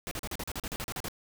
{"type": "noise bursts", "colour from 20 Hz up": "pink", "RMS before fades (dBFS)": -36, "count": 13, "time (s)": [0.07, 1.084], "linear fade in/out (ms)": 0, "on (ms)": 42, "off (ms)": 39, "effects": []}